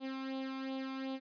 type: tone with flanger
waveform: sawtooth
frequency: 265.7 Hz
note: C4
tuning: 27 cents sharp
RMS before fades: -40 dBFS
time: 0-1.2 s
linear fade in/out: 50 ms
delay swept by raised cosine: 0.26 to 0.87 ms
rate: 2.7 Hz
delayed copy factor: +0.65
effects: resampled to 11025 Hz